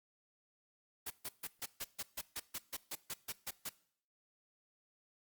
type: noise bursts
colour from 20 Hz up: white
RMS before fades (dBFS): -41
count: 15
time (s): 1.06-3.695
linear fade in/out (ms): 10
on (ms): 45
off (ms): 140
effects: noise-tail reverb RT60 0.6 s tail -20 dB re dry + Opus 32 kbps